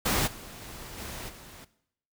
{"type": "noise with level steps", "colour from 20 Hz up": "pink", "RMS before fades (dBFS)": [-26, -45, -43, -39, -48], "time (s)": [0.05, 1.65], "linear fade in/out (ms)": 10, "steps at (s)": [0.26, 0.61, 0.97, 1.28], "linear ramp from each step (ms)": 20, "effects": ["noise-tail reverb RT60 0.7 s tail -17 dB re dry"]}